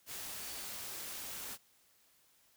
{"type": "tone in noise", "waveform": "sine", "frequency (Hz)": 4522, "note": "C#8", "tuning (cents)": 34, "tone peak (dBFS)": -54, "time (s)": [0.38, 0.68], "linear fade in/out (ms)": 50, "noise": "white", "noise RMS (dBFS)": -44, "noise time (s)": [0.06, 1.58], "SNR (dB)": -13, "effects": ["white hiss -69 dBFS RMS until 2.56 s"]}